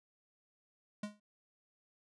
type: tone with exponential decay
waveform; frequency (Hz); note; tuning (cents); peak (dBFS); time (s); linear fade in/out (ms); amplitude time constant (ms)
square; 208.5; G#3; +7; -36; 1.03-1.2; 5; 35
effects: resampled to 22050 Hz